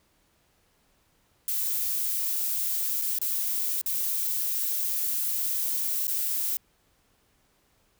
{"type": "noise with dropouts", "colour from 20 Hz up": "violet", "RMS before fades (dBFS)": -28, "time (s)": [1.48, 6.57], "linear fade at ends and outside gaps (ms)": 1, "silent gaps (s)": [[3.015, 3.019], [3.187, 3.215], [3.814, 3.861], [6.07, 6.079]], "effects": ["pink hiss -67 dBFS RMS until 7.99 s"]}